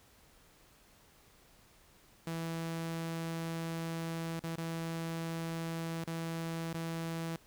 sawtooth tone with dropouts, 164.81 Hz, E3, in tune, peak -32 dBFS, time 2.27-7.36 s, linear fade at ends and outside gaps 2 ms, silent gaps 4.395-4.438 / 4.556-4.579 / 6.041-6.075 / 6.731-6.744 s, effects pink hiss -63 dBFS RMS until 7.46 s

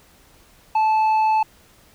sine tone with tanh clipping, 872 Hz, A5, 16 cents flat, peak -16 dBFS, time 0.75-1.43 s, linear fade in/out 5 ms, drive 5 dB, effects pink hiss -53 dBFS RMS until 1.94 s

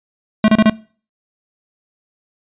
square tone bursts, 216.4 Hz, A3, 29 cents flat, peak -8 dBFS, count 4, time 0.44-0.698 s, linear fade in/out 2 ms, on 42 ms, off 30 ms, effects noise-tail reverb RT60 0.4 s tail -21 dB re dry + resampled to 8000 Hz

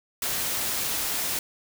white noise, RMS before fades -28 dBFS, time 0.22-1.39 s, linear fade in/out 2 ms, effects none

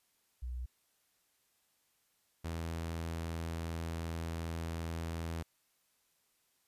sine / sawtooth tone pair in turn, 61.7 / 82.65 Hz, B1 / E2, -1 / +5 cents, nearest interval perfect fourth, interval 506 cents, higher second, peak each -37 / -33 dBFS, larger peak second, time 0.42-0.66 / 2.44-5.43 s, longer second, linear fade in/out 10 ms, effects white hiss -75 dBFS RMS until 6.67 s + resampled to 32000 Hz

